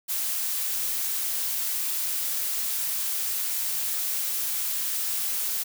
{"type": "noise", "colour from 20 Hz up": "blue", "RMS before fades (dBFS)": -28, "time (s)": [0.08, 5.64], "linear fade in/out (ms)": 20, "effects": []}